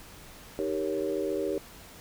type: chord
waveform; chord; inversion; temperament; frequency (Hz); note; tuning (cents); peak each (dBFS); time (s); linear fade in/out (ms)
sine; Eb dominant seventh; none; equal; 311.1 / 392 / 466.2 / 554.4; Eb4 / G4 / Bb4 / Db5; 0 / 0 / 0 / 0; -34 / -31 / -34 / -34; 0.59-1.58; 0
effects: pink hiss -49 dBFS RMS until 2 s